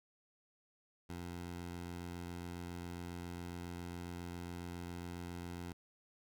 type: tone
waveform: 15% pulse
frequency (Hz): 87.31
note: F2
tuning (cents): 0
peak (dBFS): -37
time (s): 1.09-5.73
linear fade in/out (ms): 10
effects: none